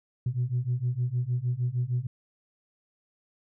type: beating tone pair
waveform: sine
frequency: 120.2 / 126.7 Hz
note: B2 / B2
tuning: -46 / +45 cents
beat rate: 6.5 Hz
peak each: -28 / -27 dBFS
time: 0.26-2.07 s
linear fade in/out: 5 ms
effects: tanh soft clip ceiling -20 dBFS